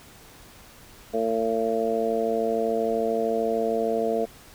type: harmonic tone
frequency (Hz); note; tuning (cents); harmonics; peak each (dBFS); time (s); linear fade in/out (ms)
113.1; A2; +48; 2 / 3 / 4 / 5 / 6; -31 / -34 / -25 / -31 / -27; 1.13-4.26; 20
effects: pink hiss -49 dBFS RMS until 4.54 s